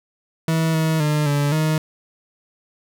40% pulse tone with pitch steps, 161.8 / 159.4 / 150.4 / 144.2 / 156.1 Hz, E3 / D#3 / D3 / D3 / D#3, -32 / +42 / +42 / -31 / +6 cents, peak -16 dBFS, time 0.48-1.78 s, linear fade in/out 2 ms, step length 260 ms, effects none

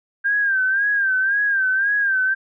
sine tone with vibrato, 1590 Hz, G6, 24 cents sharp, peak -16 dBFS, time 0.24-2.35 s, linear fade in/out 20 ms, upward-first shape sine, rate 1.9 Hz, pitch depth 83 cents each way, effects none

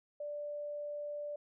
sine tone, 587.3 Hz, D5, in tune, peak -38 dBFS, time 0.2-1.36 s, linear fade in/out 5 ms, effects none

